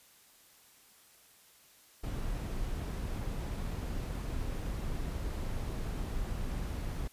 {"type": "noise", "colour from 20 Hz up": "brown", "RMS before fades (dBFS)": -36, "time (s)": [2.03, 7.08], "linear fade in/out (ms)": 10, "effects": ["white hiss -61 dBFS RMS until 7.12 s", "resampled to 32000 Hz"]}